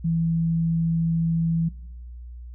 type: tone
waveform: sine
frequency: 165.2 Hz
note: E3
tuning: 4 cents sharp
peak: -20 dBFS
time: 0.04-1.69 s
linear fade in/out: 10 ms
effects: noise-tail reverb RT60 0.8 s tail -19 dB re dry + added 60 Hz sine -36 dBFS peak until 2.54 s